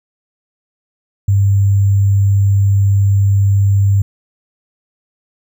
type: tone with sample-and-hold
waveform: sine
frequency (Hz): 99.2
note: G2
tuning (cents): +21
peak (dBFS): -8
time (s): 1.28-4.02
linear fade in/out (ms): 5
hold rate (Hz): 7350
effects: none